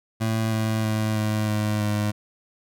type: tone with pitch steps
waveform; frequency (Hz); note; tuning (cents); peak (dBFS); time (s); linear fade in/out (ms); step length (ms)
25% pulse; 111.5 / 110.16 / 108.83 / 107.52 / 106.22 / 104.94; A2 / A2 / A2 / A2 / G#2 / G#2; +23 / +3 / -19 / -39 / +39 / +18; -18; 0.2-2.12; 20; 320
effects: none